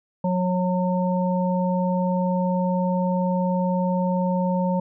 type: harmonic tone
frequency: 182.1 Hz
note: F#3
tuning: 27 cents flat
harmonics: 1 / 3 / 5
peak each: -21 / -26 / -28 dBFS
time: 0.24-4.8 s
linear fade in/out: 5 ms
effects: none